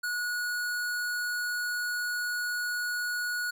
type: tone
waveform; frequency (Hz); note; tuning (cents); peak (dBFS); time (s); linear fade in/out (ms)
square; 1458; F#6; -26; -30; 0.03-3.51; 10
effects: none